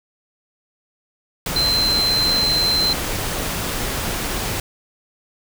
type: tone in noise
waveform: sine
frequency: 4095 Hz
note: C8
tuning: 38 cents flat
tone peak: -16 dBFS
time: 1.56-2.93 s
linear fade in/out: 2 ms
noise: pink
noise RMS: -24 dBFS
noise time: 1.46-4.6 s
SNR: +5 dB
effects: none